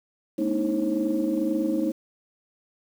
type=tone cluster; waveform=sine; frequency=214.3 / 243.3 / 295.5 / 317.5 / 538 Hz; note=A3 / B3 / D4 / D#4 / C5; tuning=-45 / -26 / +11 / +35 / +48 cents; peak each=-30 / -31 / -30 / -24 / -31 dBFS; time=0.38-1.92 s; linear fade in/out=10 ms; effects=tanh soft clip ceiling -13 dBFS + 8-bit